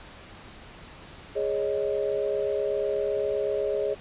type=chord; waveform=sine; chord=Ab suspended fourth; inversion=none; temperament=equal; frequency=415.3 / 554.4 / 622.3 Hz; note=Ab4 / Db5 / Eb5; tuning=0 / 0 / 0 cents; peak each=-27 / -29 / -31 dBFS; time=1.35-3.95 s; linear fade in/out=20 ms; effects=pink hiss -46 dBFS RMS until 4 s + resampled to 8000 Hz